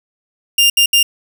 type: tone bursts at uneven times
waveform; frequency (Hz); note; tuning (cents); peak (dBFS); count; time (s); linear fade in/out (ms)
sawtooth; 2800; F7; +4; -5; 3; 0.58-0.7 / 0.77-0.86 / 0.93-1.03; 5
effects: none